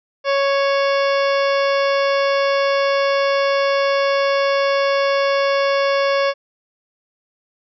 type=harmonic tone with a mistuned harmonic; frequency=554.4 Hz; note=C#5; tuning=in tune; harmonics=1 / 2 / 3 / 4 / 5 / 6 / 8 / 9 / 10; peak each=-16 / -22 / -26 / -28 / -30 / -32 / -34 / -35 / -36 dBFS; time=0.24-6.34 s; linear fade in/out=50 ms; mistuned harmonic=6; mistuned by=+58 cents; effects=none